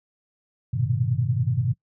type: tone cluster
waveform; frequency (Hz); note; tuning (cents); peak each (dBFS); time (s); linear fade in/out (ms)
sine; 99.6 / 117 / 127.4 / 155.7; G2 / A#2 / C3 / D#3; +28 / +7 / -46 / +2; -28 / -25 / -24 / -30; 0.73-1.74; 10
effects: noise-tail reverb RT60 0.1 s tail -23 dB re dry